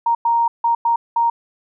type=tone bursts at uneven times; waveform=sine; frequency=932.3 Hz; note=A#5; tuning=in tune; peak=-13 dBFS; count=5; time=0.06-0.15 / 0.25-0.48 / 0.64-0.75 / 0.85-0.96 / 1.16-1.3 s; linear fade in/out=5 ms; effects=none